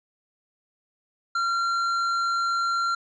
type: tone with tanh clipping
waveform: sine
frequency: 1374 Hz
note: F6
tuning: 29 cents flat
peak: -24 dBFS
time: 1.35-2.95 s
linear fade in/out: 5 ms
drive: 11 dB
effects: resampled to 16000 Hz